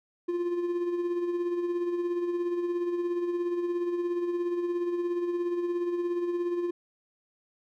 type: tone with tremolo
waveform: triangle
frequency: 349.2 Hz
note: F4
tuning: in tune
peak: -23 dBFS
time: 0.28-6.71 s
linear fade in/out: 10 ms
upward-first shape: sine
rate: 17 Hz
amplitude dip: 45%
effects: none